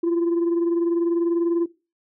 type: tone pair together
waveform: sine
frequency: 338.8 / 358.9 Hz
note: E4 / F4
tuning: +48 / +47 cents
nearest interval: minor second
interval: 99 cents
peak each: -17 / -25 dBFS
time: 0.03-1.66 s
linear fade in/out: 10 ms
effects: noise-tail reverb RT60 0.3 s tail -21 dB re dry + tanh soft clip ceiling -16 dBFS

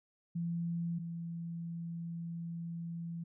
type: tone pair in turn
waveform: sine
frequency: 169.6 / 168.33 Hz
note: E3 / E3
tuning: +50 / +37 cents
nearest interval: unison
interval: 13 cents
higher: first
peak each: -33 / -38 dBFS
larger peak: first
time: 0.35-0.99 / 0.99-3.24 s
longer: second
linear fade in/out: 10 ms
effects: none

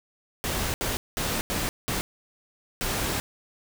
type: noise bursts at uneven times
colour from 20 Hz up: pink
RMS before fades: -28 dBFS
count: 6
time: 0.44-0.74 / 0.81-0.97 / 1.17-1.41 / 1.5-1.69 / 1.88-2.01 / 2.81-3.2 s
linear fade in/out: 0 ms
effects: none

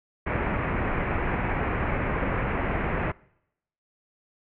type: low-pass noise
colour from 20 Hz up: pink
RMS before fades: -27 dBFS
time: 0.26-3.12 s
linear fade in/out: 10 ms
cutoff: 2400 Hz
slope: 48 dB/octave
effects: noise-tail reverb RT60 0.8 s tail -24 dB re dry

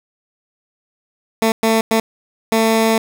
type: tone bursts at uneven times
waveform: 15% pulse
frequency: 223.4 Hz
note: A3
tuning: 27 cents sharp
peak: -6 dBFS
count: 4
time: 1.42-1.52 / 1.63-1.81 / 1.91-2 / 2.52-2.98 s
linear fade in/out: 2 ms
effects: none

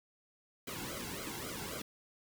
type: noise with flanger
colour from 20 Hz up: pink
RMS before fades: -42 dBFS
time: 0.67-1.82 s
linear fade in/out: 5 ms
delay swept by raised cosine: 1.1 to 1.68 ms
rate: 3.7 Hz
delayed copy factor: -0.95
effects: none

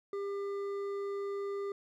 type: tone with hard clipping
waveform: triangle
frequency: 399.7 Hz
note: G4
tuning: 34 cents sharp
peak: -36 dBFS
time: 0.13-1.72 s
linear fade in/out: 2 ms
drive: 11 dB
effects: none

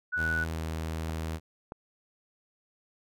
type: tone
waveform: sine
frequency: 1477 Hz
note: F#6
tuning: 3 cents flat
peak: -27 dBFS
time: 0.12-0.45 s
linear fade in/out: 20 ms
type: tone with pitch glide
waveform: sawtooth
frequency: 81.2 to 80.17 Hz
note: E2 to E2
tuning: -26 to -48 cents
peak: -28 dBFS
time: 0.16-1.4 s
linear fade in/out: 50 ms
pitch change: -22 cents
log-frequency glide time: 0.49-0.63 s
type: clicks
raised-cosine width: 1 ms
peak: -25 dBFS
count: 2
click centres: 1.095 / 1.721 s
effects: none

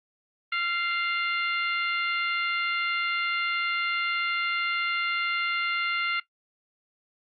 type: harmonic tone with a mistuned harmonic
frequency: 698.5 Hz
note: F5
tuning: in tune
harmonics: 2 / 3 / 4 / 5 / 6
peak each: -28 / -29 / -32 / -40 / -40 dBFS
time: 0.52-6.2 s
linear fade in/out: 5 ms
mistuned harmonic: 2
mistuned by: -29 cents
effects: noise-tail reverb RT60 0.1 s tail -17 dB re dry + Opus 32 kbps

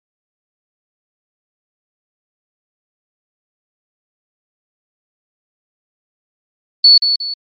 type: tone with echo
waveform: sine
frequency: 4435 Hz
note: C#8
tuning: in tune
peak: -3 dBFS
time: 6.84-6.98 s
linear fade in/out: 5 ms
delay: 180 ms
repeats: 2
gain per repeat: -8 dB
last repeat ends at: 7.34 s
effects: MP3 32 kbps

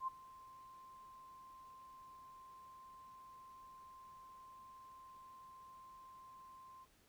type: tone with ADSR envelope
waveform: sine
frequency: 1046.5 Hz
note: C6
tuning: in tune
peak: -35 dBFS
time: 0-6.86 s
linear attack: 75 ms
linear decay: 13 ms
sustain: -20 dB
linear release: 33 ms
effects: pink hiss -71 dBFS RMS until 7.08 s

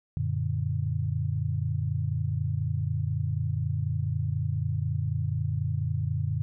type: chord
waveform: sine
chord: Gb augmented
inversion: none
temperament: equal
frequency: 92.5 / 116.54 / 146.83 Hz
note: Gb2 / Bb2 / D3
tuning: 0 / 0 / 0 cents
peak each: -30 dBFS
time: 0.17-6.42 s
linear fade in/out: 0 ms
effects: none

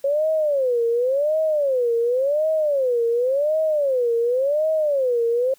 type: tone with vibrato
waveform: sine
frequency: 542 Hz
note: C#5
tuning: 39 cents flat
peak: -17 dBFS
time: 0.04-5.54 s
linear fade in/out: 5 ms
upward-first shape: sine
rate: 0.91 Hz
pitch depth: 270 cents each way
effects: white hiss -56 dBFS RMS until 5.58 s

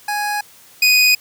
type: tone pair in turn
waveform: 25% pulse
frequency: 830.6 / 2489 Hz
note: G#5 / D#7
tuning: 0 / 0 cents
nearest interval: octave + perfect fifth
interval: 1900 cents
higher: second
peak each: -15 / -6 dBFS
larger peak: second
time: 0.08-0.41 / 0.82-1.15 s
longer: neither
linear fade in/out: 5 ms
effects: white hiss -46 dBFS RMS until 1.2 s + high-pass 60 Hz 12 dB/octave

